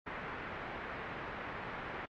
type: low-pass noise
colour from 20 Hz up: white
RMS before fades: -43 dBFS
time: 0.06-2.06 s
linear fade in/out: 10 ms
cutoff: 2000 Hz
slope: 24 dB/octave
effects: AAC 64 kbps